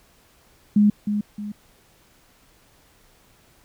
sine tone with echo, 207.7 Hz, G#3, in tune, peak -12 dBFS, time 0.76-0.9 s, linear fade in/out 5 ms, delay 310 ms, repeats 2, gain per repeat -8 dB, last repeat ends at 1.52 s, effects pink hiss -57 dBFS RMS until 3.64 s

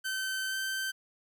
sawtooth tone with pitch glide, 1539 to 1549.7 Hz, G6 to G6, -32 to -20 cents, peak -28 dBFS, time 0.04-0.92 s, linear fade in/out 20 ms, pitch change +12 cents, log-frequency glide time 0.48-0.55 s, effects none

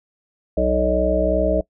harmonic tone with a mistuned harmonic, 62.6 Hz, B1, 24 cents sharp, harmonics 1 / 3 / 5 / 7 / 9 / 10, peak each -23 / -26 / -25 / -25 / -22 / -20 dBFS, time 0.57-1.61 s, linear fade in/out 5 ms, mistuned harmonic 1, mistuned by -29 cents, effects noise-tail reverb RT60 0.1 s tail -21 dB re dry

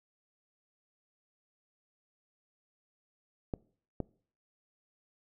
clicks, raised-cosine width 2 ms, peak -20 dBFS, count 2, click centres 3.538 / 4.003 s, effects noise-tail reverb RT60 0.5 s tail -23 dB re dry

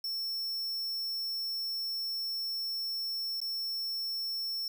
square tone with dropouts, 5400 Hz, E8, 41 cents sharp, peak -33 dBFS, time 0.04-4.68 s, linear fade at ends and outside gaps 2 ms, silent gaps 3.403-3.415 s, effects none

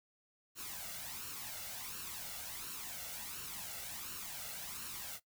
white noise with flanger, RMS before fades -45 dBFS, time 0.55-5.2 s, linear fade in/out 50 ms, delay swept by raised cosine 0.71 to 1.46 ms, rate 1.4 Hz, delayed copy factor +0.6, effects noise-tail reverb RT60 0.1 s tail -17 dB re dry

